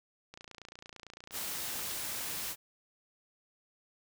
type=click train; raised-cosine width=0.2 ms; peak=-30 dBFS; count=45; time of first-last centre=0.34-1.862 s; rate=28.9 Hz
type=noise; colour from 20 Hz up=white; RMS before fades=-38 dBFS; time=1.31-2.56 s; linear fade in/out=50 ms
effects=none